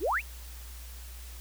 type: exponential sweep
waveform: sine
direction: up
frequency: 279.8 to 2978 Hz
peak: -25 dBFS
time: 0-0.22 s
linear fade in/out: 50 ms
effects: added 60 Hz sine -42 dBFS peak until 1.4 s + white hiss -50 dBFS RMS until 1.4 s